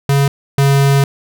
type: tone pair in turn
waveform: square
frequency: 139.6 / 138.89 Hz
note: C#3 / C#3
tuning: +13 / +4 cents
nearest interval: unison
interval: 9 cents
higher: first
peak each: -10 / -9 dBFS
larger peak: second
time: 0.09-0.28 / 0.58-1.04 s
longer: second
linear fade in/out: 2 ms
effects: none